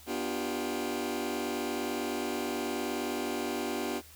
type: chord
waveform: sawtooth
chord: G dominant seventh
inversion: first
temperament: just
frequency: 245 / 294 / 352.8 / 392 Hz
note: B3 / D4 / F4 / G4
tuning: -14 / +2 / +18 / 0 cents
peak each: -33 dBFS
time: 0.06-4.02 s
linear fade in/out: 50 ms
effects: added 77 Hz sine -56 dBFS peak until 4.15 s + white hiss -54 dBFS RMS until 4.15 s